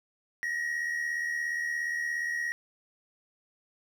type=tone pair together; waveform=triangle; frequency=1822.9 / 1900 Hz; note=A#6 / A#6; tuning=-39 / +33 cents; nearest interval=minor second; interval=72 cents; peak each=-37 / -28 dBFS; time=0.43-2.52 s; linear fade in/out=0 ms; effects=none